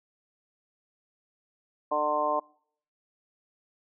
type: harmonic tone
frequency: 150 Hz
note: D3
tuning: 37 cents sharp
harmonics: 2 / 3 / 4 / 5 / 6 / 7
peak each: -38 / -37 / -29 / -33 / -32 / -28 dBFS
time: 1.91-2.4 s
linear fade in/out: 10 ms
effects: noise-tail reverb RT60 0.6 s tail -25 dB re dry